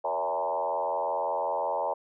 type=tone with frequency modulation; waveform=sine; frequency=740 Hz; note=F#5; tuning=in tune; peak=-26 dBFS; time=0.04-1.94 s; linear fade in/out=10 ms; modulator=85.4 Hz; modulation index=2.8; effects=none